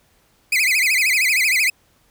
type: tone with vibrato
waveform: 40% pulse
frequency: 2265 Hz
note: C#7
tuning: 37 cents sharp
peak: -14 dBFS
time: 0.52-1.7 s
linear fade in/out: 5 ms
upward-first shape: sine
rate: 13 Hz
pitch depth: 220 cents each way
effects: pink hiss -59 dBFS RMS until 2.1 s